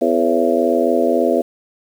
harmonic tone with a mistuned harmonic, 83.8 Hz, E2, 29 cents sharp, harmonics 3 / 4 / 5 / 6 / 7 / 8, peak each -20 / -20 / -20 / -20 / -20 / -20 dBFS, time 0.01-1.42 s, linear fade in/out 10 ms, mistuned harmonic 7, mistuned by -53 cents, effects 7-bit

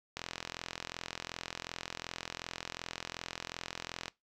click train, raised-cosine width 0.2 ms, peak -20 dBFS, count 168, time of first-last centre 0.17-4.081 s, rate 42.7 Hz, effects noise-tail reverb RT60 0.2 s tail -21 dB re dry

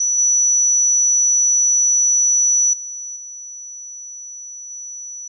sine tone with level steps, 5920 Hz, F#8, in tune, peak -15 / -12 / -27 / -31 / -29 dBFS, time 0-5.28 s, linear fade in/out 5 ms, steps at 0.18 / 2.73 / 3.16 / 4.7 s, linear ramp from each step 5 ms, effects none

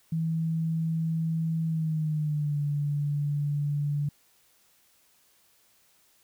sine tone with pitch glide, 162.3 to 145.43 Hz, E3 to D3, -27 to -17 cents, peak -25 dBFS, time 0.12-4.09 s, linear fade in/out 5 ms, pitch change -190 cents, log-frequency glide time 1.66-2.59 s, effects white hiss -64 dBFS RMS until 6.23 s

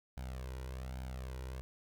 sawtooth tone with flanger, 64.2 Hz, C2, 32 cents flat, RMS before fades -43 dBFS, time 0.17-1.61 s, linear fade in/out 0 ms, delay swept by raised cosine 1.3 to 2.09 ms, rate 1.2 Hz, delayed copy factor +0.65, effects none

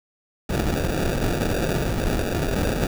pink noise with sample-and-hold, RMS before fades -23 dBFS, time 0.49-2.87 s, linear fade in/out 5 ms, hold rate 1050 Hz, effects none

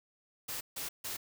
white noise bursts, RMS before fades -39 dBFS, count 3, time 0.48-1.17 s, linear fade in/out 10 ms, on 130 ms, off 150 ms, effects none

